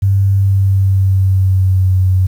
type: tone with pitch glide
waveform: sine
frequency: 98 to 93.14 Hz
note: G2 to F#2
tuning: 0 to +12 cents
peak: -8 dBFS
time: 0.02-2.27 s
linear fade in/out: 10 ms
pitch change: -88 cents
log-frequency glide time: 0.4-1.98 s
effects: 7-bit